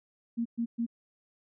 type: tone bursts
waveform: sine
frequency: 233.1 Hz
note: A#3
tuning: in tune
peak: -27 dBFS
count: 3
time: 0.37-0.865 s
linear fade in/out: 20 ms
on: 85 ms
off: 120 ms
effects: none